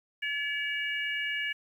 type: harmonic tone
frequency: 571 Hz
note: D5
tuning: 49 cents flat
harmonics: 3 / 4 / 5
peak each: -33 / -34 / -35 dBFS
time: 0.22-1.53 s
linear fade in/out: 10 ms
effects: 10-bit